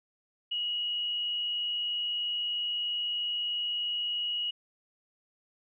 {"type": "tone with frequency modulation", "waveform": "sine", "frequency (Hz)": 2900, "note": "F#7", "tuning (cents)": -35, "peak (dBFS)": -29, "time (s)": [0.51, 4.51], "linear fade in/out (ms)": 10, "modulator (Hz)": 83.1, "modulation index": 0.39, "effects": []}